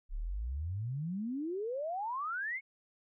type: exponential sweep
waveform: sine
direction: up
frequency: 32 to 2230 Hz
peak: -34 dBFS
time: 0.09-2.61 s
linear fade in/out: 50 ms
effects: none